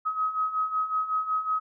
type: beating tone pair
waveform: sine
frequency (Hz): 1267 / 1272.4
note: D#6 / D#6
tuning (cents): +31 / +38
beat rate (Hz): 5.4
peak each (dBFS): -31 / -26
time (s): 0.05-1.6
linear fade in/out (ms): 20
effects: none